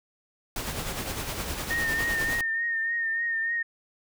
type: noise with tremolo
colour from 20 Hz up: pink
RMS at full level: -31 dBFS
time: 0.56-2.41 s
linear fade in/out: 2 ms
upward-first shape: sine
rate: 9.8 Hz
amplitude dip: 45%
type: tone with vibrato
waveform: sine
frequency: 1835 Hz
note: A#6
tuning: 28 cents flat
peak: -25 dBFS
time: 1.7-3.63 s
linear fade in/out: 10 ms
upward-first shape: triangle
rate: 3.4 Hz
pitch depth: 42 cents each way
effects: none